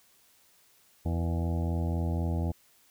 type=harmonic tone with a mistuned harmonic; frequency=83.9 Hz; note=E2; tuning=31 cents sharp; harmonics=1 / 2 / 3 / 4 / 6 / 7 / 8 / 9 / 10; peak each=-28 / -34 / -38 / -40 / -44 / -45 / -46 / -47 / -48 dBFS; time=1.05-2.52 s; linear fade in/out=10 ms; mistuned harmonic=6; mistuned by=-82 cents; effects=white hiss -63 dBFS RMS until 2.9 s